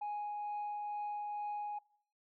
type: tone with tremolo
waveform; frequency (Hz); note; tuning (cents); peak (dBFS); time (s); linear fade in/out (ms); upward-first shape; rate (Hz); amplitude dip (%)
sine; 830.6; G#5; 0; -34; 0.01-1.79; 10; triangle; 2.2; 25
effects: noise-tail reverb RT60 0.6 s tail -24 dB re dry + tanh soft clip ceiling -35 dBFS